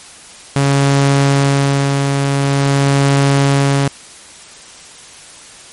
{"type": "tone with tremolo", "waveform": "sawtooth", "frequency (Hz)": 139.2, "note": "C#3", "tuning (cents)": 8, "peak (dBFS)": -5, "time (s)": [0.56, 3.88], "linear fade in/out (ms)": 2, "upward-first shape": "sine", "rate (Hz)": 0.47, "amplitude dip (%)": 35, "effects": ["white hiss -37 dBFS RMS until 5.72 s", "MP3 48 kbps"]}